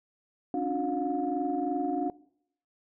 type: tone cluster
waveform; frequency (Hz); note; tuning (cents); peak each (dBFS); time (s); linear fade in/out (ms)
sine; 273.7 / 296.6 / 357 / 714; C#4 / D4 / F4 / F5; -22 / +17 / +38 / +38; -33 / -31 / -34 / -32; 0.54-2.1; 2
effects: noise-tail reverb RT60 0.7 s tail -22 dB re dry + tanh soft clip ceiling -17 dBFS